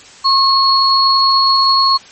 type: tone pair together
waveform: sine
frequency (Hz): 1083 / 4332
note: C#6 / C#8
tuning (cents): -41 / -41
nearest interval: 2 octaves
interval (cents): 2400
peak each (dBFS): -11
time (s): 0.24-1.98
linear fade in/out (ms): 20
effects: white hiss -39 dBFS RMS until 2.11 s + MP3 32 kbps